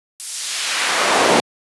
brown noise with high-pass filter sweep, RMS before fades -18 dBFS, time 0.2-1.4 s, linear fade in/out 0 ms, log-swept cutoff 9600 to 320 Hz, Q 0.74, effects high-pass 150 Hz 12 dB/octave + resampled to 24000 Hz

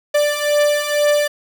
45% pulse beating tone pair, 587.3 / 589.4 Hz, D5 / D5, 0 / +6 cents, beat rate 2.1 Hz, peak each -19 / -16 dBFS, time 0.14-1.28 s, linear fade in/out 10 ms, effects none

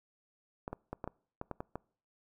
clicks, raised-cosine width 1 ms, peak -24 dBFS, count 9, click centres 0.679 / 0.73 / 0.93 / 1.042 / 1.076 / 1.414 / 1.513 / 1.605 / 1.756 s, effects noise-tail reverb RT60 0.5 s tail -25 dB re dry

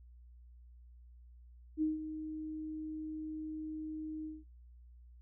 sine tone with ADSR envelope, 311.1 Hz, D#4, in tune, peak -28 dBFS, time 1.77-4.44 s, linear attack 49 ms, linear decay 160 ms, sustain -11 dB, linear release 190 ms, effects noise-tail reverb RT60 0.2 s tail -25 dB re dry + added 60 Hz sine -54 dBFS peak until 5.21 s

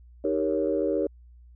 sine chord, Eb dominant seventh, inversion none, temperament equal, 311.1 / 392 / 466.2 / 554.4 Hz, Eb4 / G4 / Bb4 / Db5, 0 / 0 / 0 / 0 cents, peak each -28 dBFS, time 0.24-1.07 s, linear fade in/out 5 ms, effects tanh soft clip ceiling -13 dBFS + added 60 Hz sine -48 dBFS peak until 1.55 s

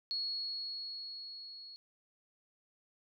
sine tone with level ramp, 4338 Hz, C#8, 38 cents flat, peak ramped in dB -33 to -48 dBFS, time 0.11-1.76 s, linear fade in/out 0 ms, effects none

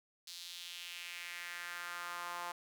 sawtooth tone with high-pass filter sweep, 174.61 Hz, F3, in tune, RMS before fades -45 dBFS, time 0.27-2.52 s, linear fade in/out 5 ms, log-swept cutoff 4300 to 910 Hz, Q 2.5, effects none

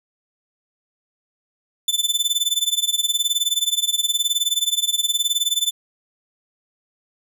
sawtooth tone with tremolo, 3520 Hz, A7, in tune, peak -12 dBFS, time 1.88-5.71 s, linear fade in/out 2 ms, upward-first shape sine, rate 19 Hz, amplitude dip 90%, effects none

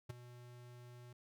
square tone with ADSR envelope, 122.1 Hz, B2, 19 cents flat, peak -40 dBFS, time 0.09-1.13 s, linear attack 12 ms, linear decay 12 ms, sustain -14 dB, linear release 5 ms, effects none

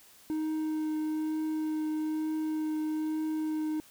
triangle tone with vibrato, 311.1 Hz, D#4, in tune, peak -27 dBFS, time 0.3-3.8 s, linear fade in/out 0 ms, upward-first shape triangle, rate 1.1 Hz, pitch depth 11 cents each way, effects white hiss -57 dBFS RMS until 3.9 s

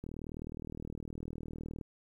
click train, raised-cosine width 3 ms, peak -29 dBFS, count 71, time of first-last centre 0.04-1.812 s, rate 39.5 Hz, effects 11-bit

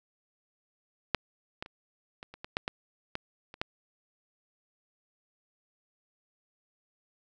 clicks, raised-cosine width 0.3 ms, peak -8 / -20 / -30 / -26 / -30 / -23 / -12 / -15 / -17 / -29 / -14 dBFS, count 11, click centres 1.147 / 1.625 / 1.661 / 2.229 / 2.34 / 2.445 / 2.569 / 2.679 / 3.154 / 3.541 / 3.615 s, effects none

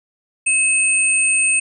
sine tone pair together, 2582 / 8647 Hz, E7 / C#9, -37 / -44 cents, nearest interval octave + major sixth, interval 2093 cents, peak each -16 dBFS, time 0.46-1.6 s, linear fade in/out 10 ms, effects none

